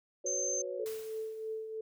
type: chord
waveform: sine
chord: F# suspended fourth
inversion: none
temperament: equal with one note detuned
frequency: 370 / 497 / 554.4 Hz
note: F#4 / B4 / C#5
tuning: 0 / +11 / 0 cents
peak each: -41 / -40 / -39 dBFS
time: 0.24-0.85 s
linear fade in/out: 10 ms
type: tone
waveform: sine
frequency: 6272 Hz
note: G8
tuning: in tune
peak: -32 dBFS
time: 0.26-0.62 s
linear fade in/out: 5 ms
type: tone with tremolo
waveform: sine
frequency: 440 Hz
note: A4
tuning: in tune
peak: -34 dBFS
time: 0.79-1.81 s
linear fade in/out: 5 ms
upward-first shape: triangle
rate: 3.1 Hz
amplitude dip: 55%
type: noise with exponential decay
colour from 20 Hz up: white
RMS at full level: -46 dBFS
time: 0.86-1.78 s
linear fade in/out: 0 ms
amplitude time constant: 200 ms
effects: none